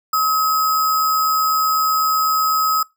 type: tone with sample-and-hold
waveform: sine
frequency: 1276 Hz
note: D#6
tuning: 43 cents sharp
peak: -14 dBFS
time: 0.13-2.83 s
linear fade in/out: 5 ms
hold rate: 6300 Hz
effects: noise-tail reverb RT60 0.2 s tail -22 dB re dry